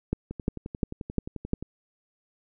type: two click trains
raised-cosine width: 3 ms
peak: -22 / -12 dBFS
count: 16 / 5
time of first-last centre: 0.31-1.626 / 0.13-1.534 s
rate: 11.4 / 2.85 Hz
effects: none